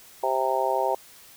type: harmonic tone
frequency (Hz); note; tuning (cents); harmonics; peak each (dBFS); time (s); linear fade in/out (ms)
131.5; C3; +9; 3 / 4 / 5 / 6 / 7; -30 / -28 / -28 / -28 / -27; 0.23-0.95; 5
effects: white hiss -50 dBFS RMS until 1.36 s